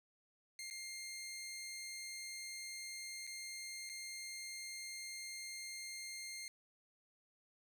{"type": "tone with dropouts", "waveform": "15% pulse", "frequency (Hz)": 2115, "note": "C7", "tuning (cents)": 18, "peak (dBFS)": -39, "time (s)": [0.59, 6.48], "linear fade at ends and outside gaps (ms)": 1, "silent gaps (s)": [[0.701, 0.709], [3.268, 3.274], [3.892, 3.897]], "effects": []}